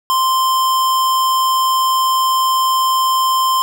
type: tone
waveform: square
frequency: 1044 Hz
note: C6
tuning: 4 cents flat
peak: -13 dBFS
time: 0.1-3.62 s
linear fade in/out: 0 ms
effects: none